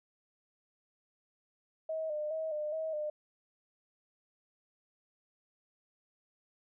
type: tone with vibrato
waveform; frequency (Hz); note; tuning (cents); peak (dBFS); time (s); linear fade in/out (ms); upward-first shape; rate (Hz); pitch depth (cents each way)
sine; 620; D#5; -6; -33; 1.89-3.1; 5; square; 2.4; 47
effects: none